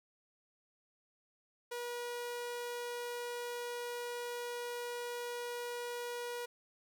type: tone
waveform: sawtooth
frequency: 482.1 Hz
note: B4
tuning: 42 cents flat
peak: -35 dBFS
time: 1.71-6.46 s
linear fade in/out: 10 ms
effects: none